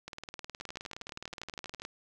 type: two click trains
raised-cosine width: 0.2 ms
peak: -24 / -24 dBFS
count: 35 / 16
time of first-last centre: 0.08-1.851 / 0.61-1.82 s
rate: 19.2 / 12.4 Hz
effects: none